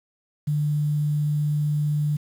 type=tone with quantisation; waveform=sine; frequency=148.7 Hz; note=D3; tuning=22 cents sharp; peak=-20 dBFS; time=0.47-2.17 s; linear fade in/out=10 ms; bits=8; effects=none